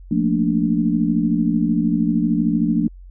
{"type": "chord", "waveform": "sine", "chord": "Bb major seventh", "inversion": "second", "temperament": "equal", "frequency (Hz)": [174.61, 220, 233.1, 293.7], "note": ["F3", "A3", "Bb3", "D4"], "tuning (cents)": [0, 0, 0, 0], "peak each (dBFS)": -21, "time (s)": [0.11, 2.88], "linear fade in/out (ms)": 5, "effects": ["added 45 Hz sine -37 dBFS peak until 3.1 s"]}